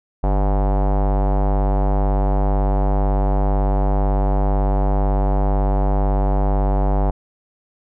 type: tone with low-pass filter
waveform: square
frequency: 49 Hz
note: G1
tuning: in tune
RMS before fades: -17 dBFS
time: 0.23-7.11 s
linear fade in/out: 10 ms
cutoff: 790 Hz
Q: 3.1
effects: none